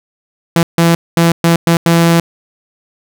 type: tone bursts at uneven times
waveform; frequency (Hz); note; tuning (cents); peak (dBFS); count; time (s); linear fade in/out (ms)
sawtooth; 168; E3; +33; -3; 6; 0.56-0.63 / 0.78-0.95 / 1.17-1.32 / 1.44-1.56 / 1.67-1.77 / 1.86-2.2; 2
effects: none